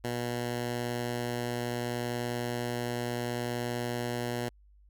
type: tone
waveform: 10% pulse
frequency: 120.7 Hz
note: B2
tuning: 39 cents flat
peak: -23 dBFS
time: 0.04-4.49 s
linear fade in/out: 5 ms
effects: added 50 Hz sine -56 dBFS peak until 4.89 s